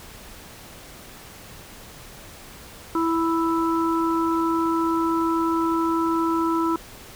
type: harmonic tone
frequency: 329.6 Hz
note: E4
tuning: in tune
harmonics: 1 / 3 / 4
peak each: -21 / -26 / -27 dBFS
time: 2.95-6.76 s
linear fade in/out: 2 ms
effects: pink hiss -43 dBFS RMS until 7.15 s